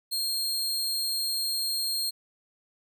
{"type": "tone", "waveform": "sawtooth", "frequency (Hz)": 4224, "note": "C8", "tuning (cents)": 16, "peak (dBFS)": -24, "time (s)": [0.11, 2.11], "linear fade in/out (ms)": 20, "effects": []}